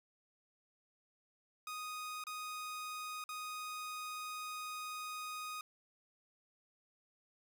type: tone with dropouts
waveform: sawtooth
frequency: 1244.5 Hz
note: D#6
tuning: in tune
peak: -38 dBFS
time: 1.67-5.61 s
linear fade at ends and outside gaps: 2 ms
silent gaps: 2.239-2.268 / 3.24-3.29 s
effects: none